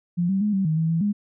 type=tone with pitch steps; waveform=sine; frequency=174.4 / 193 / 209.6 / 193.2 / 157.3 / 161.6 / 164.8 / 205.6 Hz; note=F3 / G3 / G#3 / G3 / D#3 / E3 / E3 / G#3; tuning=-2 / -27 / +16 / -25 / +19 / -34 / 0 / -17 cents; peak=-19 dBFS; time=0.17-1.13 s; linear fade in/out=20 ms; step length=120 ms; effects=none